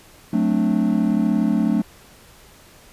triangle chord, D dominant seventh, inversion first, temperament equal with one note detuned, 183.4 / 220 / 261.6 / 293.7 Hz, F#3 / A3 / C4 / D4, -15 / 0 / 0 / 0 cents, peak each -21 / -17 / -23 / -21 dBFS, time 0.33-1.82 s, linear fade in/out 5 ms, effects pink hiss -48 dBFS RMS until 2.92 s + resampled to 32000 Hz

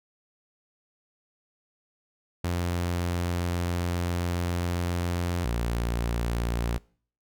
sawtooth tone pair in turn, 87.4 / 58.33 Hz, F2 / A#1, +2 / +2 cents, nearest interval perfect fifth, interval 700 cents, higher first, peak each -22 dBFS, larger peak neither, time 2.44-5.45 / 5.45-6.78 s, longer first, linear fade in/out 5 ms, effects noise-tail reverb RT60 0.5 s tail -24 dB re dry

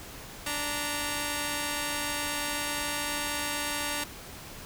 5% pulse tone pair together, 292.3 / 928 Hz, D4 / A#5, -8 / -8 cents, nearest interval octave + minor sixth, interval 2000 cents, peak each -21 dBFS, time 0.46-4.04 s, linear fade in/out 5 ms, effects pink hiss -44 dBFS RMS until 4.65 s

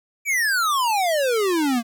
square exponential sweep, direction down, 2361 to 224.3 Hz, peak -19 dBFS, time 0.25-1.83 s, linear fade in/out 50 ms, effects none

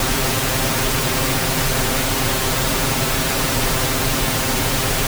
pink noise with comb filter, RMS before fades -19 dBFS, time 0-5.07 s, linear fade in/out 2 ms, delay 7.6 ms, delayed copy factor +0.8, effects none

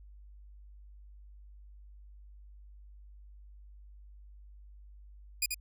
10% pulse tone with echo, 2452 Hz, D#7, 26 cents flat, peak -18 dBFS, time 5.42-5.46 s, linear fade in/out 5 ms, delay 85 ms, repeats 1, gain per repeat -5 dB, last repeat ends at 5.545 s, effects added 50 Hz sine -50 dBFS peak until 5.6 s

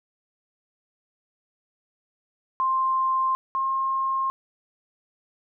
sine tone pair in turn, 1051 / 1067.5 Hz, C6 / C6, +7 / +34 cents, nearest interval unison, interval 27 cents, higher second, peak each -20 / -22 dBFS, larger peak first, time 2.6-3.35 / 3.55-4.3 s, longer neither, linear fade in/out 0 ms, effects none

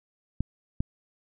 clicks, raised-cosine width 5 ms, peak -14 dBFS, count 2, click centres 0.406 / 0.805 s, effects none

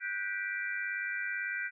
sine chord, G major seventh, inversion third, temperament just, 1470 / 1568 / 1960 / 2352 Hz, F#6 / G6 / B6 / D7, -12 / 0 / -14 / +2 cents, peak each -39 / -37 / -38 / -40 dBFS, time 0-1.71 s, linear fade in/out 50 ms, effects none

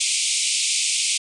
white band-pass noise, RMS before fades -22 dBFS, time 0-1.18 s, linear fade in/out 10 ms, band 2200 to 9400 Hz, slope 96 dB/octave, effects none

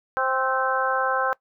harmonic tone with a mistuned harmonic, 262.6 Hz, C4, 6 cents sharp, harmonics 2 / 3 / 4 / 5 / 6, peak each -27 / -27 / -27 / -27 / -27 dBFS, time 0.17-1.33 s, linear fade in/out 0 ms, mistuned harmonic 6, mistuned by -35 cents, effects noise-tail reverb RT60 0.1 s tail -21 dB re dry

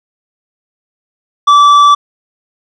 sine tone with tanh clipping, 1159 Hz, D6, 23 cents flat, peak -4 dBFS, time 1.47-1.95 s, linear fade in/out 10 ms, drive 8 dB, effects none

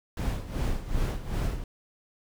brown noise with tremolo, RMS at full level -26 dBFS, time 0.17-1.64 s, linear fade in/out 2 ms, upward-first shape sine, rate 2.6 Hz, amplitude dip 75%, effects none

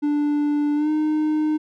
triangle tone with pitch glide, 293.7 to 306.9 Hz, D4 to D#4, 0 to -24 cents, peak -16 dBFS, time 0.02-1.58 s, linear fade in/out 20 ms, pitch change +76 cents, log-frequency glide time 0.75-0.9 s, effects none

